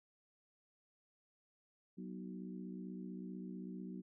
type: harmonic tone with a mistuned harmonic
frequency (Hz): 62.3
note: B1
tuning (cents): +16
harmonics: 3 / 4 / 5 / 6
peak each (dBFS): -46 / -50 / -52 / -56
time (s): 1.97-4.02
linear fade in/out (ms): 20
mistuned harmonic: 4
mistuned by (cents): -46
effects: none